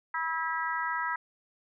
harmonic tone, 324.5 Hz, E4, 27 cents flat, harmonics 3 / 4 / 5 / 6, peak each -33 / -34 / -35 / -36 dBFS, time 0.14-1.16 s, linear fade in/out 5 ms, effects none

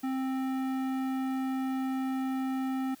sine tone with tanh clipping, 263.3 Hz, C4, 11 cents sharp, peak -31 dBFS, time 0.03-2.95 s, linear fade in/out 10 ms, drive 16 dB, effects white hiss -57 dBFS RMS until 3 s

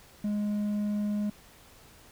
sine tone with hard clipping, 207.7 Hz, G#3, in tune, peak -28 dBFS, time 0.24-1.3 s, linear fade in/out 5 ms, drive 3 dB, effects pink hiss -55 dBFS RMS until 2.11 s

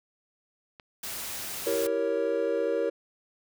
click, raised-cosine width 0.3 ms, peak -30 dBFS, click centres 0.798 s
white noise, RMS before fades -36 dBFS, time 1.03-1.87 s, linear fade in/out 5 ms
triangle chord, E diminished seventh, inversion none, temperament equal with one note detuned, 329.6 / 392 / 466.2 / 556.3 Hz, E4 / G4 / Bb4 / Db5, 0 / 0 / 0 / +6 cents, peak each -32 / -31 / -26 / -28 dBFS, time 1.66-2.9 s, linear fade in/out 10 ms
effects none

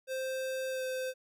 square tone with pitch glide, 523.3 to 516.7 Hz, C5 to C5, 0 to -22 cents, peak -34 dBFS, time 0.07-1.14 s, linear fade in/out 50 ms, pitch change -22 cents, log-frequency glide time 0.7-0.84 s, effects none

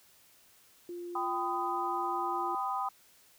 sine tone, 349.2 Hz, F4, in tune, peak -38 dBFS, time 0.89-2.55 s, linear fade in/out 2 ms
sine chord, G augmented, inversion none, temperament equal with one note detuned, 784 / 1006.2 / 1244.5 Hz, G5 / B5 / D#6, 0 / +32 / 0 cents, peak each -35 dBFS, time 1.15-2.89 s, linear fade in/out 5 ms
effects white hiss -62 dBFS RMS until 3.38 s

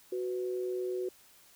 sine tone pair together, 370 / 498.8 Hz, F#4 / B4, 0 / +17 cents, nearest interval perfect fourth, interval 517 cents, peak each -32 / -40 dBFS, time 0.12-1.09 s, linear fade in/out 5 ms, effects white hiss -60 dBFS RMS until 1.55 s

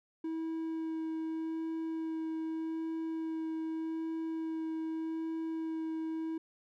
triangle tone with vibrato, 322.3 Hz, E4, 39 cents flat, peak -32 dBFS, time 0.24-6.38 s, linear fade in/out 5 ms, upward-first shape sine, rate 0.83 Hz, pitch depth 10 cents each way, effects none

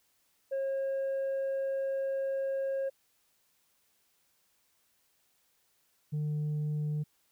sine tone pair in turn, 541 / 150.33 Hz, C#5 / D3, -42 / +41 cents, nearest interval octave + minor seventh, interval 2217 cents, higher first, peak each -27 / -27 dBFS, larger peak neither, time 0.51-2.9 / 6.12-7.04 s, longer first, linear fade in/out 20 ms, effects tanh soft clip ceiling -29 dBFS + white hiss -72 dBFS RMS until 7.31 s

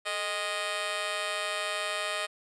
10% pulse tone with amplitude modulation, 621 Hz, D#5, 3 cents flat, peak -18 dBFS, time 0.05-2.27 s, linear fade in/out 20 ms, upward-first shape sine, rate 187 Hz, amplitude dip 80%, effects resampled to 22050 Hz

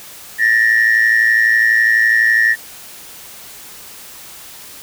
sine tone pair together, 1773 / 1885 Hz, A6 / A#6, +13 / +19 cents, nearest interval minor second, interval 106 cents, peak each -11 dBFS, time 0.38-2.56 s, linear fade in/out 50 ms, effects tanh soft clip ceiling -5 dBFS + white hiss -36 dBFS RMS until 4.82 s

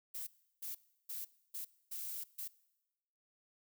violet noise bursts at uneven times, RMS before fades -43 dBFS, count 6, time 0.14-0.27 / 0.62-0.75 / 1.09-1.25 / 1.54-1.65 / 1.91-2.24 / 2.38-2.48 s, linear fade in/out 10 ms, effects noise-tail reverb RT60 1.0 s tail -21 dB re dry

